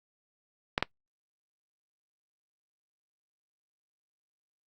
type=clicks; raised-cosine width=0.3 ms; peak=-9 dBFS; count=2; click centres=0.779 / 0.826 s; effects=noise-tail reverb RT60 0.1 s tail -22 dB re dry + Opus 48 kbps